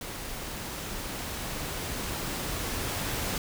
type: noise with level ramp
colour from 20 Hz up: pink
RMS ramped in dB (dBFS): -38 to -31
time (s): 0.01-3.38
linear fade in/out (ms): 2
effects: none